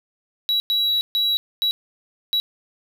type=tone bursts at uneven times; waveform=triangle; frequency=3899 Hz; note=B7; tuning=23 cents flat; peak=-16 dBFS; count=5; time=0.49-0.6 / 0.7-1.01 / 1.15-1.37 / 1.62-1.71 / 2.33-2.4 s; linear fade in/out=0 ms; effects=none